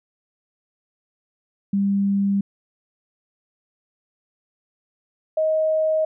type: tone pair in turn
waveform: sine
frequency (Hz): 198.7 / 629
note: G3 / D#5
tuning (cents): +24 / +19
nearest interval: octave + minor sixth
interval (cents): 1995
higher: second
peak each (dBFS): -17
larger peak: neither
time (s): 1.73-2.41 / 5.37-6.05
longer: neither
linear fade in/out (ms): 5
effects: none